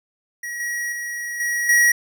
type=tone with level steps; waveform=square; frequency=1909 Hz; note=A#6; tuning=41 cents sharp; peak=-28 / -24 / -27 / -21 / -13 dBFS; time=0.43-1.92 s; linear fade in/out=5 ms; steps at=0.6 / 0.92 / 1.4 / 1.69 s; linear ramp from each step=2 ms; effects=none